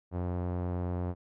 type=tone with low-pass filter; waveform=sawtooth; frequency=89.1 Hz; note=F2; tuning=35 cents sharp; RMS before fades=-33 dBFS; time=0.11-1.15 s; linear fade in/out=50 ms; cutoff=830 Hz; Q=0.95; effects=none